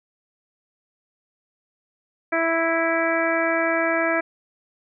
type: harmonic tone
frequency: 329.6 Hz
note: E4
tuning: in tune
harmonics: 1 / 2 / 3 / 4 / 5 / 6 / 7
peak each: -26 / -23 / -32 / -28 / -26 / -29 / -29 dBFS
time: 2.32-4.21 s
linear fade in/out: 10 ms
effects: none